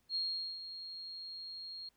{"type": "tone with ADSR envelope", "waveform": "sine", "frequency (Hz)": 4257, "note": "C8", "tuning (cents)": 29, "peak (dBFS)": -32, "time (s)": [0.09, 1.89], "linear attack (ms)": 63, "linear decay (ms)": 430, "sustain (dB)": -11, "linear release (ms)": 5, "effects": ["pink hiss -75 dBFS RMS until 1.96 s"]}